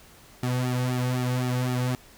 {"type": "tone with flanger", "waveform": "sawtooth", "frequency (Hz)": 125.6, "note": "B2", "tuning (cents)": 30, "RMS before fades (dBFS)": -26, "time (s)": [0.43, 1.95], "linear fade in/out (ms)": 0, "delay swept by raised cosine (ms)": [1.9, 3], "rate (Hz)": 3.9, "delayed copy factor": -1, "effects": ["pink hiss -52 dBFS RMS until 2.17 s"]}